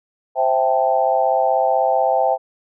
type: chord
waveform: sine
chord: A minor seventh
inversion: first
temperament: equal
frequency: 523.3 / 659.3 / 784 / 880 Hz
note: C5 / E5 / G5 / A5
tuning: 0 / 0 / 0 / 0 cents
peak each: -20 / -19 / -18 / -24 dBFS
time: 0.35-2.38 s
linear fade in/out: 50 ms
effects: none